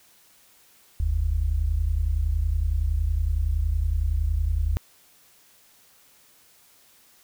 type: tone pair together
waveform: sine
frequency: 45.42 / 76.2 Hz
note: F#1 / D#2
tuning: -31 / -36 cents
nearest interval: major sixth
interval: 895 cents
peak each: -24 / -23 dBFS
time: 1-4.77 s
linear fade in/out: 0 ms
effects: white hiss -57 dBFS RMS until 7.23 s